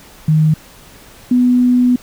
sine tone pair in turn, 155.6 / 247.8 Hz, D#3 / B3, 0 / +6 cents, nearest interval minor sixth, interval 806 cents, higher second, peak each -8 dBFS, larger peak neither, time 0.28-0.54 / 1.31-1.96 s, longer second, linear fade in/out 5 ms, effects pink hiss -41 dBFS RMS until 2.02 s

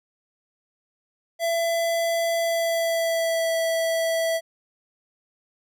square tone with pitch glide, 670 to 657 Hz, E5 to E5, +28 to -6 cents, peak -22 dBFS, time 1.39-4.41 s, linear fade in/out 50 ms, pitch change -34 cents, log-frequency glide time 2.4-3.56 s, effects none

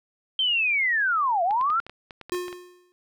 sine linear two-way sweep, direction down then up, 3157 to 663 to 1403 Hz, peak -20 dBFS, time 0.39-1.8 s, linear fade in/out 2 ms, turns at 1.43 s
clicks, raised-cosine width 0.3 ms, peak -24 dBFS, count 12, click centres 1.509 / 1.612 / 1.702 / 1.801 / 1.866 / 1.896 / 2.108 / 2.213 / 2.296 / 2.347 / 2.482 / 2.528 s
square tone with exponential decay, 358.1 Hz, F4, 43 cents sharp, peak -24 dBFS, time 2.32-2.92 s, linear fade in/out 0 ms, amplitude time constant 130 ms
effects none

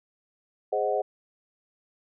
sine chord, Ab dominant seventh, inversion none, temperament equal, 415.3 / 523.3 / 622.3 / 740 Hz, Ab4 / C5 / Eb5 / Gb5, 0 / 0 / 0 / 0 cents, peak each -29 dBFS, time 0.72-1.02 s, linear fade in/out 10 ms, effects none

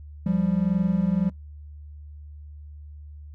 triangle tone pair together, 174.24 / 196 Hz, F3 / G3, -4 / 0 cents, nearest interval major second, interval 204 cents, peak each -21 dBFS, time 0.26-1.3 s, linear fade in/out 5 ms, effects noise-tail reverb RT60 0.2 s tail -26 dB re dry + added 74 Hz sine -39 dBFS peak until 3.34 s

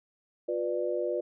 sine chord, B diminished, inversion second, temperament just, 355.6 / 493.9 / 592.7 Hz, F4 / B4 / D5, +31 / 0 / +16 cents, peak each -32 dBFS, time 0.48-1.21 s, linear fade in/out 10 ms, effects none

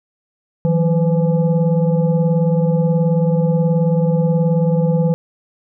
sine tone with frequency modulation, 161.2 Hz, E3, 38 cents flat, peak -12 dBFS, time 0.65-5.14 s, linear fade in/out 0 ms, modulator 341 Hz, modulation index 0.93, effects none

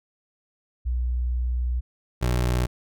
sine / 25% pulse tone pair in turn, 61.2 / 61.2 Hz, B1 / B1, -15 / -15 cents, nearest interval unison, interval 0 cents, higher neither, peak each -22 / -17 dBFS, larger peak second, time 0.85-1.81 / 2.21-2.67 s, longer first, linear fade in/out 20 ms, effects none

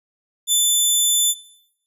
15% pulse tone, 3520 Hz, A7, in tune, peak -7 dBFS, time 0.47-1.35 s, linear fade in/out 50 ms, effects noise-tail reverb RT60 0.8 s tail -20 dB re dry + resampled to 32000 Hz

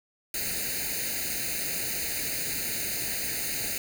white noise with comb filter, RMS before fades -31 dBFS, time 0.34-3.78 s, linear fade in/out 2 ms, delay 0.45 ms, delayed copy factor +0.95, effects none

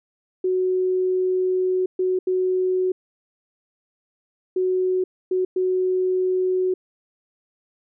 sine tone bursts at uneven times, 370 Hz, F#4, in tune, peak -18 dBFS, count 6, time 0.44-1.86 / 1.99-2.19 / 2.27-2.92 / 4.56-5.04 / 5.31-5.45 / 5.56-6.74 s, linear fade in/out 5 ms, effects none

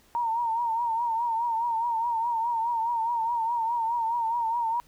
sine tone with vibrato, 926 Hz, A#5, 12 cents flat, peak -24 dBFS, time 0.15-4.8 s, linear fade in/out 0 ms, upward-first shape triangle, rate 4.8 Hz, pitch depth 82 cents each way, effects pink hiss -60 dBFS RMS until 4.87 s

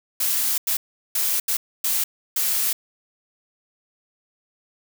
blue noise bursts at uneven times, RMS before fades -22 dBFS, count 6, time 0.2-0.58 / 0.67-0.77 / 1.15-1.4 / 1.48-1.57 / 1.84-2.04 / 2.36-2.73 s, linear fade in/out 5 ms, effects none

